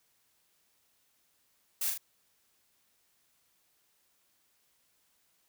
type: noise with echo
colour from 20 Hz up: blue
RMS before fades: -32 dBFS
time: 1.81-1.9 s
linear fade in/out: 5 ms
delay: 39 ms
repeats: 2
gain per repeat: -4 dB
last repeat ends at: 1.978 s
effects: white hiss -72 dBFS RMS until 5.48 s